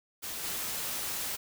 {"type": "noise with level steps", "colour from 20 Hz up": "white", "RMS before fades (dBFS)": [-38, -35], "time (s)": [0.22, 1.37], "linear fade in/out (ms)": 20, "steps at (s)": 0.43, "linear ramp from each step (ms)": 10, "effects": []}